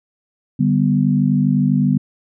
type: chord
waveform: sine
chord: G major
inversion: second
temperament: equal with one note detuned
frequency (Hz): 146.83 / 194.64 / 246.9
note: D3 / G3 / B3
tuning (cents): 0 / -12 / 0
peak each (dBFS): -17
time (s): 0.59-1.98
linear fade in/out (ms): 10
effects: none